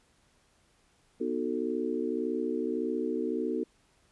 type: chord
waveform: sine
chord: B dominant seventh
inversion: none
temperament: just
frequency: 246.9 / 308.7 / 370.4 / 444.5 Hz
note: B3 / D#4 / F#4 / A4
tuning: 0 / -14 / +2 / +18 cents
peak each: -34 dBFS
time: 1.2-3.64 s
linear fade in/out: 10 ms
effects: pink hiss -67 dBFS RMS until 4.11 s + resampled to 24000 Hz